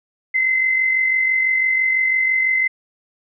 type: tone pair together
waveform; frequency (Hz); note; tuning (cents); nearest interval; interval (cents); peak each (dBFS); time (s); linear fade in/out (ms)
sine; 2014 / 2060; B6 / C7; +33 / -28; unison; 39; -26 / -15; 0.34-2.68; 10
effects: none